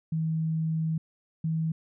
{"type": "tone pair in turn", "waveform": "sine", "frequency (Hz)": [160.2, 160.84], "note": ["E3", "E3"], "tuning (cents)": [-49, -42], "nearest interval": "unison", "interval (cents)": 7, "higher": "second", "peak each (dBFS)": -25, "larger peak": "neither", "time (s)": [[0.12, 0.98], [1.44, 1.72]], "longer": "first", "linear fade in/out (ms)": 5, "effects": []}